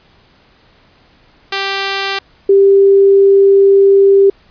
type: tone pair in turn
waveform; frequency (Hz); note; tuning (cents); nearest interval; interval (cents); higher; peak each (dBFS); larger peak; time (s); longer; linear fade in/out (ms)
5% pulse / sine; 392 / 394.1; G4 / G4; 0 / +9; unison; 9; second; -4; neither; 1.52-2.19 / 2.49-4.3; second; 5
effects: pink hiss -49 dBFS RMS until 4.5 s + resampled to 11025 Hz